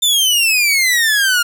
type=exponential sweep; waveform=sawtooth; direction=down; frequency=3600 to 1399 Hz; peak=-8 dBFS; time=0.02-1.43 s; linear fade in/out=10 ms; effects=none